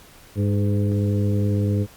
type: harmonic tone with a mistuned harmonic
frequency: 101.5 Hz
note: G#2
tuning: 39 cents flat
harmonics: 1 / 2 / 3 / 4 / 5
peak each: -19 / -25 / -29 / -31 / -33 dBFS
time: 0.35-1.87 s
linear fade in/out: 50 ms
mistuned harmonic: 4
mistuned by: +38 cents
effects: pink hiss -48 dBFS RMS until 1.96 s + Opus 48 kbps